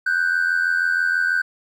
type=ring-modulated tone; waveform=triangle; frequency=1524 Hz; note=G6; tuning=49 cents flat; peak=-11 dBFS; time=0.06-1.42 s; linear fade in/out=10 ms; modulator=43.1 Hz; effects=tanh soft clip ceiling -12 dBFS